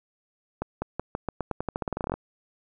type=accelerating click train; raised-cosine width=1 ms; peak=-14 dBFS; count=20; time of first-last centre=0.62-2.14 s; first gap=200 ms; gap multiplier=0.88; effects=none